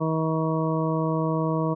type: harmonic tone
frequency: 159.6 Hz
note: D#3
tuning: 44 cents sharp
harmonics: 1 / 2 / 3 / 4 / 6 / 7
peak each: -25 / -28 / -30 / -31 / -33 / -33 dBFS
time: 0-1.75 s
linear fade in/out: 20 ms
effects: none